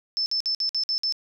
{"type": "tone bursts", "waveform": "sine", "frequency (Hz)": 5274, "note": "E8", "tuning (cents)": 0, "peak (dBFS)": -22, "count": 7, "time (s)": [0.17, 1.124], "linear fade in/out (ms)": 0, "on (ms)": 90, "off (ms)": 54, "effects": []}